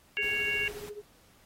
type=harmonic tone; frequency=554.4 Hz; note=C#5; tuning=in tune; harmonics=3 / 4 / 5; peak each=-35 / -32 / -30 dBFS; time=0.17-0.68 s; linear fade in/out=0 ms
type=tone with tremolo; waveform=sine; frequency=415.3 Hz; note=G#4; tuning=in tune; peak=-36 dBFS; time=0.18-1.02 s; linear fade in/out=5 ms; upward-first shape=triangle; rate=14 Hz; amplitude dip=90%
type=noise; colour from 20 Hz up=pink; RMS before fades=-47 dBFS; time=0.22-0.9 s; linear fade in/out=10 ms
effects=pink hiss -62 dBFS RMS until 1.45 s + AAC 48 kbps